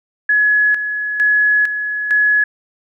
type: tone with tremolo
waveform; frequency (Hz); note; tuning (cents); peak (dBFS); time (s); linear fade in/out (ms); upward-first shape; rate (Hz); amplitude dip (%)
sine; 1692; G#6; +32; -10; 0.29-2.44; 5; square; 1.1; 60
effects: none